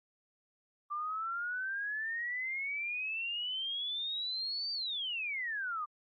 sine exponential two-way sweep, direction up then down, 1174.7 to 4664 to 1174.7 Hz, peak -34 dBFS, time 0.9-5.86 s, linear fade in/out 20 ms, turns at 4.72 s, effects AAC 48 kbps

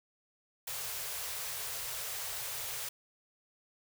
white band-stop noise, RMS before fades -39 dBFS, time 0.67-2.89 s, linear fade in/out 5 ms, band 150 to 400 Hz, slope 96 dB/octave, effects none

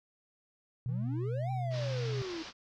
sine tone with pitch glide, 123.47 to 125.48 Hz, B2 to B2, 0 to +28 cents, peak -32 dBFS, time 0.86-2.22 s, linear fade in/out 0 ms, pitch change +28 cents, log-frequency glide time 1.32-1.52 s
triangle exponential two-way sweep, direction up then down, 149.1 to 797 to 314.7 Hz, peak -35 dBFS, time 0.88-2.43 s, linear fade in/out 10 ms, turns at 1.51 s
white low-pass noise, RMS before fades -46 dBFS, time 1.7-2.53 s, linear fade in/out 50 ms, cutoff 5500 Hz, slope 48 dB/octave
effects none

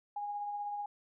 sine tone with tremolo, 822 Hz, G#5, 18 cents flat, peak -34 dBFS, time 0.16-0.86 s, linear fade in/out 5 ms, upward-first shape triangle, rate 16 Hz, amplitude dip 35%, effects none

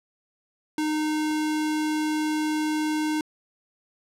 square tone, 307.2 Hz, D#4, 22 cents flat, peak -24 dBFS, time 0.78-3.21 s, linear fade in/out 2 ms
click, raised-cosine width 1 ms, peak -34 dBFS, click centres 1.312 s
effects low-pass 11000 Hz 12 dB/octave

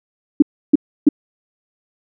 sine tone bursts, 291.8 Hz, D4, 11 cents flat, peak -4 dBFS, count 3, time 0.4-1.089 s, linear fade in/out 5 ms, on 23 ms, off 310 ms, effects none

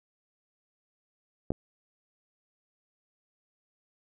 clicks, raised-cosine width 2 ms, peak -14 / -26 dBFS, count 2, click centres 1.505 / 1.519 s, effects none

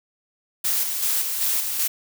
blue noise with tremolo, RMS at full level -22 dBFS, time 0.64-1.88 s, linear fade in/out 10 ms, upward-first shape square, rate 2.6 Hz, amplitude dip 40%, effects none

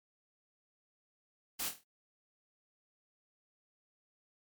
white noise with echo, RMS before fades -37 dBFS, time 1.59-1.69 s, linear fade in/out 10 ms, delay 25 ms, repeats 6, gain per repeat -6 dB, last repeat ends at 1.84 s, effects MP3 96 kbps

